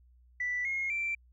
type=tone with pitch steps; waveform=sine; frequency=1974 / 2153 / 2347 Hz; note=B6 / C7 / D7; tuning=-1 / +49 / -2 cents; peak=-29 dBFS; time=0.4-1.15 s; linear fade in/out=5 ms; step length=250 ms; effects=tanh soft clip ceiling -25 dBFS + added 61 Hz sine -58 dBFS peak until 1.32 s